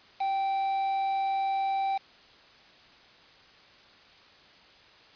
triangle tone with quantisation, 780 Hz, G5, 9 cents flat, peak -24 dBFS, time 0.2-1.98 s, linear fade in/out 10 ms, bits 6, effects white hiss -55 dBFS RMS until 5.15 s + resampled to 11025 Hz

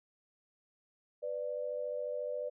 sine tone pair together, 497.8 / 592 Hz, B4 / D5, +14 / +14 cents, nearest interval minor third, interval 300 cents, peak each -38 / -37 dBFS, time 1.22-2.5 s, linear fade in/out 20 ms, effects none

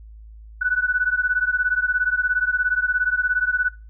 sine beating tone pair, 1479 / 1496 Hz, F#6 / F#6, -1 / +19 cents, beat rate 17 Hz, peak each -21 dBFS, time 0.61-3.69 s, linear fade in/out 10 ms, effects noise-tail reverb RT60 0.3 s tail -22 dB re dry + added 54 Hz sine -39 dBFS peak until 3.89 s

